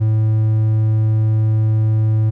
triangle tone, 109.2 Hz, A2, 13 cents flat, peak -10 dBFS, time 0-2.31 s, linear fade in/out 20 ms, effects none

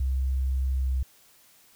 sine tone with pitch glide, 65.7 to 65.06 Hz, C2 to C2, +8 to -9 cents, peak -23 dBFS, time 0-1.03 s, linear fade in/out 5 ms, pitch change -17 cents, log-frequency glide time 0.81-0.88 s, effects white hiss -58 dBFS RMS until 1.75 s

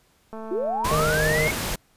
click train, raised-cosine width 1 ms, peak -24 dBFS, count 168, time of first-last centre 0.33-1.086 s, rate 221 Hz
sine linear sweep, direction up, 329.2 to 2217 Hz, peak -23 dBFS, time 0.51-1.51 s, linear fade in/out 5 ms
pink noise, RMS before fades -27 dBFS, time 0.84-1.76 s, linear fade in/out 10 ms
harmonic tone, 154.4 Hz, D#3, 13 cents flat, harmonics 1 / 3 / 4, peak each -27 / -26 / -26 dBFS, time 0.91-1.48 s, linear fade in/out 2 ms
effects pink hiss -62 dBFS RMS until 1.96 s + resampled to 32000 Hz

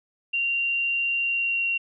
sine tone with pitch glide, 2767 to 2749 Hz, F7 to F7, -17 to -28 cents, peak -22 dBFS, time 0.33-1.78 s, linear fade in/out 10 ms, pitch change -11 cents, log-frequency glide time 1.2-1.67 s, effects none

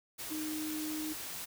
sine tone in noise, 309 Hz, D#4, 12 cents flat, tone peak -36 dBFS, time 0.3-1.14 s, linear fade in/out 20 ms, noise white, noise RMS -42 dBFS, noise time 0.18-1.46 s, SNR +3 dB, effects none

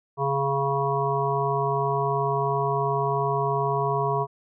harmonic tone, 138.59 Hz, C#3, in tune, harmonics 1 / 3 / 5 / 7 / 8, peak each -28 / -27 / -29 / -27 / -30 dBFS, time 0.17-4.27 s, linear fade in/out 50 ms, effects none

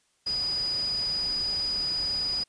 sine tone in noise, 4937 Hz, D#8, 14 cents flat, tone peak -26 dBFS, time 0.26-2.44 s, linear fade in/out 10 ms, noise pink, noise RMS -42 dBFS, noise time 0.26-2.44 s, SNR +13 dB, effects white hiss -69 dBFS RMS until 2.48 s + resampled to 22050 Hz

